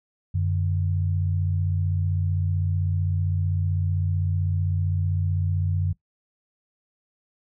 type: tone pair together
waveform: sine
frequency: 92.5 / 148.16 Hz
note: F#2 / D3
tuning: 0 / +16 cents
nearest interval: minor sixth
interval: 816 cents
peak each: -22 / -28 dBFS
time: 0.34-5.93 s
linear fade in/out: 10 ms
effects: noise-tail reverb RT60 0.1 s tail -17 dB re dry